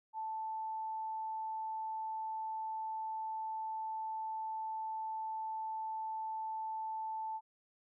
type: tone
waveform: sine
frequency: 880 Hz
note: A5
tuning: in tune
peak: -37 dBFS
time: 0.13-7.41 s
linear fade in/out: 50 ms
effects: none